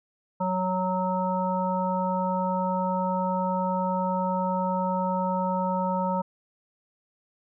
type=harmonic tone; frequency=185 Hz; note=F#3; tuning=in tune; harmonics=1 / 3 / 5 / 7; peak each=-28 / -30 / -27 / -36 dBFS; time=0.4-6.22 s; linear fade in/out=10 ms; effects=none